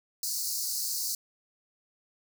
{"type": "high-pass noise", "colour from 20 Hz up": "pink", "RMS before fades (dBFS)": -32, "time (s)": [0.23, 1.15], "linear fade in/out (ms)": 2, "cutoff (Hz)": 4300, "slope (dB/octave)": 96, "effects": []}